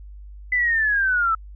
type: linear sweep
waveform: sine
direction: down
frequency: 2018 to 1300 Hz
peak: -17 dBFS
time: 0.52-1.35 s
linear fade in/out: 5 ms
effects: added 50 Hz sine -37 dBFS peak until 1.55 s